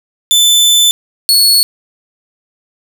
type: tone pair in turn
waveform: sawtooth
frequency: 3520 / 4385 Hz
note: A7 / C#8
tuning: 0 / -20 cents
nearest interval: major third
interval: 380 cents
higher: second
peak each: -3 dBFS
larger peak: neither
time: 0.31-0.91 / 1.29-1.63 s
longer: first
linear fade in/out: 0 ms
effects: none